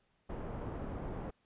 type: low-pass noise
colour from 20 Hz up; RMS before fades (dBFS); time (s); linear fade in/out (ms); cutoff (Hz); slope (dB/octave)
pink; -41; 0.29-1.31; 10; 850; 12
effects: pink hiss -75 dBFS RMS until 1.45 s + resampled to 8000 Hz